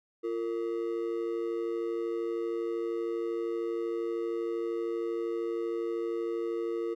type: ring-modulated tone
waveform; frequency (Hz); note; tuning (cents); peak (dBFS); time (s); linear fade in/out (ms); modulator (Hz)
triangle; 401.9; G4; +43; -25; 0.23-6.95; 20; 56.4
effects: none